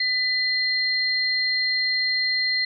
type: tone pair together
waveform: sine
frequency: 2000 / 4187 Hz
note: B6 / C8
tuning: +21 / 0 cents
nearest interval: octave + minor second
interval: 1279 cents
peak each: -23 dBFS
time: 0-2.65 s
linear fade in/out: 5 ms
effects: none